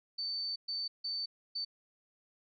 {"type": "tone bursts at uneven times", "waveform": "sine", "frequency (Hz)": 4546, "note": "C#8", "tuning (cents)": 43, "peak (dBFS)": -34, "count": 4, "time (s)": [[0.18, 0.56], [0.68, 0.88], [1.04, 1.26], [1.55, 1.65]], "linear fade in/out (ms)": 10, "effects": []}